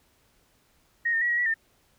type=tone with pitch steps; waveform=sine; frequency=1871 / 1821 / 1923 / 1901 / 1941 / 1805 Hz; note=A#6 / A#6 / B6 / A#6 / B6 / A6; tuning=+6 / -41 / -47 / +33 / -31 / +44 cents; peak=-22 dBFS; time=1.05-1.542 s; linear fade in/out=10 ms; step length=82 ms; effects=pink hiss -65 dBFS RMS until 1.98 s